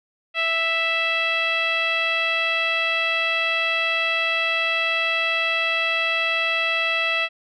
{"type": "tone with low-pass filter", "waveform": "10% pulse", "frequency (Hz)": 659.3, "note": "E5", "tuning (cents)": 0, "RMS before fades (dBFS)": -22, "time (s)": [0.34, 7.29], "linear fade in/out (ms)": 50, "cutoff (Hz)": 2800, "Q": 3.3, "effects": []}